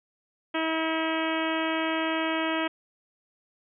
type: harmonic tone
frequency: 321.5 Hz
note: E4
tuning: 43 cents flat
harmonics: 1 / 2 / 3 / 4 / 5 / 6 / 7 / 8 / 9 / 10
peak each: -29 / -32 / -34 / -35 / -36 / -37 / -37 / -38 / -39 / -39 dBFS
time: 0.54-2.68 s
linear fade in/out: 10 ms
effects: none